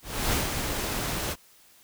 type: noise with ADSR envelope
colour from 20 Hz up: pink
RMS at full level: -25 dBFS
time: 0.02-1.36 s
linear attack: 310 ms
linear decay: 150 ms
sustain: -5 dB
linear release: 45 ms
effects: white hiss -57 dBFS RMS until 1.83 s